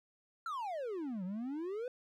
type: exponential two-way sweep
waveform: triangle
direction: down then up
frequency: 1396.9 to 176.9 to 514 Hz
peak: -35 dBFS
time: 0.46-1.88 s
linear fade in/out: 2 ms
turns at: 1.24 s
effects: none